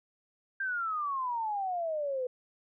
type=exponential sweep; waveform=sine; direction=down; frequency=1600 to 493.9 Hz; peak=-30 dBFS; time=0.6-2.27 s; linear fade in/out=5 ms; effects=none